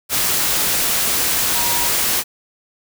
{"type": "tone in noise", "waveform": "sine", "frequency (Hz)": 951, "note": "A#5", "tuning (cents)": 34, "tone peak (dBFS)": -25, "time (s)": [1.53, 1.9], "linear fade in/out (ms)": 50, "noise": "white", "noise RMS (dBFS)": -18, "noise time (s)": [0.09, 2.24], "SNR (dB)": -10, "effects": []}